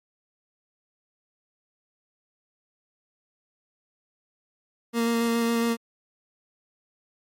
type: tone with vibrato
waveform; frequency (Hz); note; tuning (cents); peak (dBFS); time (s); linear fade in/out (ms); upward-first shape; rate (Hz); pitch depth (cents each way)
30% pulse; 232.2; A#3; -7; -19; 4.93-5.77; 50; square; 7.2; 9
effects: MP3 64 kbps